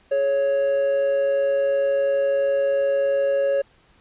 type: tone pair together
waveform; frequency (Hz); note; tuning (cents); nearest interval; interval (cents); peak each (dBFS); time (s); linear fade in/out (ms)
triangle; 422.8 / 554.4; G#4 / C#5; +31 / 0; perfect fourth; 469; -28 / -16; 0.11-3.62; 10
effects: pink hiss -57 dBFS RMS until 4 s + resampled to 8000 Hz